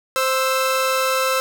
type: tone pair together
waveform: sawtooth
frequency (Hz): 523.2 / 1318.5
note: C5 / E6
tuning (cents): 0 / 0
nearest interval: octave + major third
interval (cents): 1600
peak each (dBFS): -16 / -17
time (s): 0.16-1.4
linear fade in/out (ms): 0
effects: none